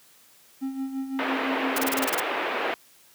triangle tone with tremolo, 267.6 Hz, C4, 39 cents sharp, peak -24 dBFS, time 0.61-2.08 s, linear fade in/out 20 ms, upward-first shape sine, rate 5.9 Hz, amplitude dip 60%
pink band-pass noise, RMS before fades -28 dBFS, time 1.19-2.74 s, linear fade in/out 0 ms, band 350 to 2800 Hz, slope 24 dB/octave
white noise bursts, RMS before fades -27 dBFS, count 9, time 1.76-2.201 s, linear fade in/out 5 ms, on 25 ms, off 27 ms
effects white hiss -56 dBFS RMS until 3.14 s + high-pass 100 Hz 12 dB/octave

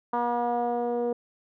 10% pulse tone with low-pass filter sweep, 240 Hz, B3, 49 cents flat, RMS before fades -27 dBFS, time 0.13-1.13 s, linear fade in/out 5 ms, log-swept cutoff 1000 to 490 Hz, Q 2.9, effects none

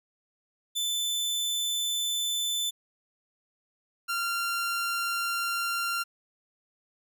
sawtooth tone pair in turn, 3520 / 1382.9 Hz, A7 / F6, 0 / -17 cents, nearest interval octave + major third, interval 1617 cents, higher first, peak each -24 dBFS, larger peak neither, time 0.75-2.71 / 4.08-6.04 s, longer neither, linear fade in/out 20 ms, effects none

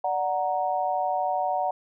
sine chord, D augmented, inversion none, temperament equal, 587.3 / 740 / 932.3 Hz, D5 / F#5 / A#5, 0 / 0 / 0 cents, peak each -30 / -25 / -30 dBFS, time 0.04-1.71 s, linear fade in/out 5 ms, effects none

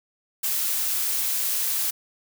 blue noise, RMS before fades -25 dBFS, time 0.43-1.91 s, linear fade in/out 10 ms, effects none

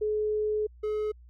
sine / triangle tone pair in turn, 425.6 / 425.6 Hz, G#4 / G#4, +42 / +42 cents, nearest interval unison, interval 0 cents, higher neither, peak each -25 dBFS, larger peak neither, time 0.01-0.67 / 0.83-1.12 s, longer first, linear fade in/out 10 ms, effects added 60 Hz sine -49 dBFS peak until 1.29 s

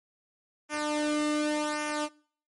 sawtooth tone with flanger, 300.1 Hz, D4, 38 cents sharp, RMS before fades -29 dBFS, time 0.69-2.09 s, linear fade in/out 50 ms, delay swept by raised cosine 0.24 to 1.24 ms, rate 0.87 Hz, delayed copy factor -0.7, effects noise-tail reverb RT60 0.5 s tail -23 dB re dry + MP3 48 kbps

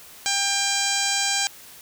harmonic tone with a mistuned harmonic, 796 Hz, G5, 26 cents sharp, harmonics 1 / 2 / 3 / 4 / 5 / 6 / 7 / 8 / 9 / 10, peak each -30 / -30 / -30 / -30 / -30 / -30 / -30 / -30 / -30 / -30 dBFS, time 0.26-1.47 s, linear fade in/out 0 ms, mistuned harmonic 8, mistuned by +18 cents, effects white hiss -45 dBFS RMS until 1.81 s

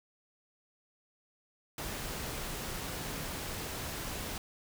sine tone in noise, 158.1 Hz, D#3, 28 cents sharp, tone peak -47 dBFS, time 3.02-3.23 s, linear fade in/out 2 ms, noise pink, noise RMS -39 dBFS, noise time 1.78-4.38 s, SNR -11 dB, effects none

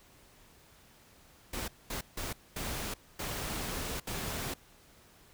pink noise bursts at uneven times, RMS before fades -37 dBFS, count 6, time 1.53-1.68 / 1.9-2.01 / 2.17-2.33 / 2.56-2.94 / 3.19-4 / 4.07-4.54 s, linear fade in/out 5 ms, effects pink hiss -60 dBFS RMS until 5.33 s

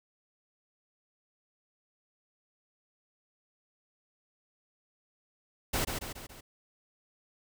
pink noise with echo, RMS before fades -30 dBFS, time 5.73-5.85 s, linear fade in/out 10 ms, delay 140 ms, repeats 4, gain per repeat -5 dB, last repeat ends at 6.41 s, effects none

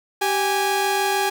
sawtooth tone pair together, 389.3 / 825 Hz, G4 / G#5, -12 / -12 cents, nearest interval octave + minor second, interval 1300 cents, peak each -19 / -17 dBFS, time 0.21-1.3 s, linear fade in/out 10 ms, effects none

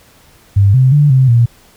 sine tone with pitch steps, 99.4 / 130.1 / 146.6 / 131.3 / 118.2 Hz, G2 / C3 / D3 / C3 / A#2, +25 / -9 / -3 / +6 / +24 cents, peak -5 dBFS, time 0.56-1.46 s, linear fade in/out 10 ms, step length 180 ms, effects pink hiss -46 dBFS RMS until 1.76 s

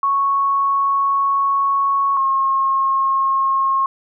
sine tone pair in turn, 1106 / 1079.5 Hz, C#6 / C#6, -4 / -46 cents, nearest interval unison, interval 42 cents, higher first, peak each -14 dBFS, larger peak neither, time 0.03-2.17 / 2.17-3.86 s, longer first, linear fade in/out 2 ms, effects none

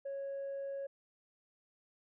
sine tone, 552 Hz, C#5, 7 cents flat, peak -36 dBFS, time 0.05-0.87 s, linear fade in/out 10 ms, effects tanh soft clip ceiling -36 dBFS

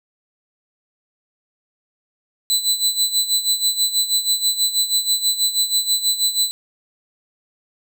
25% pulse tone with tremolo, 4000 Hz, B7, 21 cents sharp, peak -10 dBFS, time 2.5-6.51 s, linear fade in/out 0 ms, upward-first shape sine, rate 6.2 Hz, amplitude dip 75%, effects none

